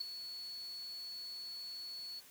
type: tone with ADSR envelope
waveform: sine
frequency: 4407 Hz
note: C#8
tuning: 11 cents flat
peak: -30 dBFS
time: 0-2.21 s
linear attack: 13 ms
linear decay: 4 ms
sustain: -13 dB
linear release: 26 ms
effects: tanh soft clip ceiling -31 dBFS + white hiss -59 dBFS RMS until 2.3 s